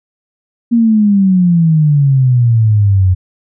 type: exponential sweep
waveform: sine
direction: down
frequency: 238.2 to 90.3 Hz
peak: -6 dBFS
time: 0.71-3.15 s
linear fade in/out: 20 ms
effects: none